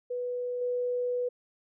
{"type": "tone with level steps", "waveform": "sine", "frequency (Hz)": 492.5, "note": "B4", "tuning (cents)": -5, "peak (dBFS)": [-30, -27], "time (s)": [0.1, 1.29], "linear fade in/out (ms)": 10, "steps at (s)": 0.61, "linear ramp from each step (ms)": 5, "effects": []}